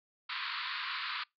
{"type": "band-pass noise", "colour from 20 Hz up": "pink", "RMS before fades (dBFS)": -38, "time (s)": [0.29, 1.24], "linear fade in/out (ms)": 10, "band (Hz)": [1000, 4600], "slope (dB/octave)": 96, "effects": ["noise-tail reverb RT60 0.2 s tail -26 dB re dry"]}